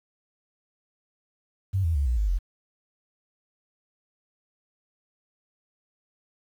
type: tone with pitch steps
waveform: sine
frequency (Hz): 96.2 / 82.31 / 70.42 / 60.25 / 51.55 / 44.11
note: G2 / E2 / C#2 / B1 / G#1 / F1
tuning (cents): -32 / -2 / +28 / -42 / -12 / +18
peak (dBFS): -21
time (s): 1.73-2.39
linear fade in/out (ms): 20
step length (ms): 110
effects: 9-bit